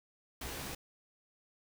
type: noise with comb filter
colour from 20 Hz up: pink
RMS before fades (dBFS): -42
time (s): 0.41-0.75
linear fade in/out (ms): 5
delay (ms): 15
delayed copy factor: +0.95
effects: none